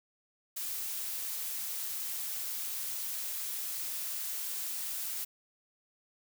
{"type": "noise", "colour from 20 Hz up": "blue", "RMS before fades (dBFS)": -37, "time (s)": [0.56, 5.25], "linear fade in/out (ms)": 10, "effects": []}